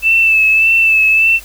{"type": "tone with vibrato", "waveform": "sine", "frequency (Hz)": 2637, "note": "E7", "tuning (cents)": 0, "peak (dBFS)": -7, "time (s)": [0.02, 1.4], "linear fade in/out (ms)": 50, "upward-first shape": "sine", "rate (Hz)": 1.7, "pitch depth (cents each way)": 32, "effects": ["added 50 Hz sine -37 dBFS peak until 1.44 s", "white hiss -37 dBFS RMS until 1.44 s"]}